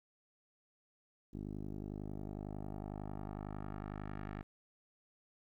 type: tone with low-pass filter sweep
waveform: 10% pulse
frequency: 51 Hz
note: G#1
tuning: 31 cents flat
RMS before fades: -44 dBFS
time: 1.33-4.43 s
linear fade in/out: 10 ms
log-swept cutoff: 320 to 1900 Hz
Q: 1.4
effects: 12-bit